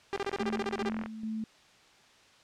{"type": "tone bursts", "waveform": "sawtooth", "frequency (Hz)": 398, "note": "G4", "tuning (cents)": 26, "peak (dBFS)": -26, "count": 12, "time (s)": [0.13, 0.89], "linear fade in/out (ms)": 2, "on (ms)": 34, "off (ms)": 32}
{"type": "click train", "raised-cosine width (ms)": 0.5, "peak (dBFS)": -24, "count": 41, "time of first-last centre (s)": [0.13, 1.06], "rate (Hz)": 43}
{"type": "tone with tremolo", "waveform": "sine", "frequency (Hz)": 219.6, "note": "A3", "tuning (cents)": -3, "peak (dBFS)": -32, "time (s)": [0.4, 1.44], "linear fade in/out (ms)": 2, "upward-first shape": "square", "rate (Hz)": 2.4, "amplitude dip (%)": 55}
{"effects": ["white hiss -59 dBFS RMS until 2.43 s", "low-pass 5000 Hz 12 dB/octave"]}